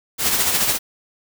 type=noise with tremolo; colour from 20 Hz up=white; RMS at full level=-17 dBFS; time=0.18-0.79 s; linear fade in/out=50 ms; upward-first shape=sine; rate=14 Hz; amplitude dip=45%; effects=none